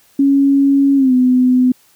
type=tone with pitch glide; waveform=sine; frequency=277.2 to 252.7 Hz; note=C#4 to B3; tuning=0 to +40 cents; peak=-8 dBFS; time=0.19-1.72 s; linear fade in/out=5 ms; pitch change=-160 cents; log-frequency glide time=0.96-1.13 s; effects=white hiss -52 dBFS RMS until 1.95 s